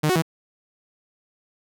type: tone with pitch steps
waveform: sawtooth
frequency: 152.6 / 368.8 / 162.8 Hz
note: D#3 / F#4 / E3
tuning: -33 / -6 / -21 cents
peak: -14 dBFS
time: 0.03-0.222 s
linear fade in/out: 10 ms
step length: 64 ms
effects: none